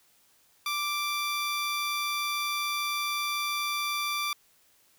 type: tone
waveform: 15% pulse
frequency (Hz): 1174.7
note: D6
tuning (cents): 0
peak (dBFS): -22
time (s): 0.66-4.33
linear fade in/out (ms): 2
effects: white hiss -64 dBFS RMS until 4.98 s